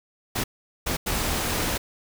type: noise bursts at uneven times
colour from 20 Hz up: pink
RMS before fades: -26 dBFS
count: 3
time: 0.35-0.44 / 0.86-0.97 / 1.06-1.78 s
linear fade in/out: 10 ms
effects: none